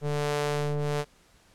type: ring-modulated tone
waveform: sawtooth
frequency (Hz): 146.83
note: D3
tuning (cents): 0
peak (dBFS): -19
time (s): 0.01-1.05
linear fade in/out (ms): 50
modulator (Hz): 293
effects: pink hiss -60 dBFS RMS until 1.54 s + low-pass 10000 Hz 12 dB/octave